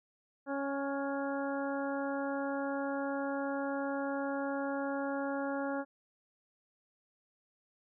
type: harmonic tone with a mistuned harmonic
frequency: 277.2 Hz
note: C#4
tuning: in tune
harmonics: 1 / 2 / 3 / 4 / 5 / 6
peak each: -36 / -37 / -41 / -46 / -43 / -47 dBFS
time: 0.46-5.85 s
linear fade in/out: 50 ms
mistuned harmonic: 5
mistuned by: +23 cents
effects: none